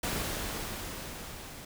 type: noise with level ramp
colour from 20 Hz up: pink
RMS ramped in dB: -32 to -46 dBFS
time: 0.03-1.65 s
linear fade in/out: 5 ms
effects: none